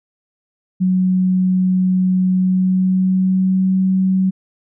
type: tone with pitch glide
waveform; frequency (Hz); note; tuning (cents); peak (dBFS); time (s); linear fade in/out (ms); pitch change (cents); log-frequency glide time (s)
sine; 185 to 188.45; F#3 to F#3; 0 to +32; -12; 0.8-4.31; 20; +32; 2.32-3.74
effects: none